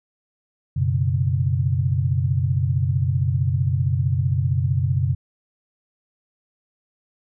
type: chord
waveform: sine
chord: F# suspended fourth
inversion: none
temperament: just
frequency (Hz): 92.5 / 123.33 / 138.75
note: F#2 / B2 / C#3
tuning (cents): 0 / -2 / +2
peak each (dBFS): -22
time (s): 0.76-5.15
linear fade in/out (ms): 10
effects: none